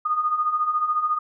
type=beating tone pair; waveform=sine; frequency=1219 / 1233 Hz; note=D#6 / D#6; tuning=-36 / -16 cents; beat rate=14 Hz; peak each=-27 / -21 dBFS; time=0.05-1.19 s; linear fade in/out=10 ms; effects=none